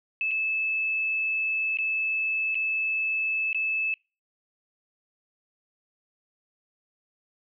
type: tone with dropouts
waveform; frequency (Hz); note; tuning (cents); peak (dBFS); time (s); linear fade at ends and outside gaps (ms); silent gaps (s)
sine; 2614; E7; -15; -24; 0.21-3.94; 1; 0.31-0.314 / 1.772-1.786 / 2.546-2.553 / 3.53-3.546
effects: noise-tail reverb RT60 0.3 s tail -25 dB re dry